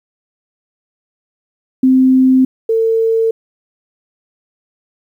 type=tone pair in turn; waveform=sine; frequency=260 / 450.1 Hz; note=C4 / A4; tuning=-11 / +39 cents; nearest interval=minor seventh; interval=950 cents; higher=second; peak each=-6 / -10 dBFS; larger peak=first; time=1.83-2.45 / 2.69-3.31 s; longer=neither; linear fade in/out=5 ms; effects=8-bit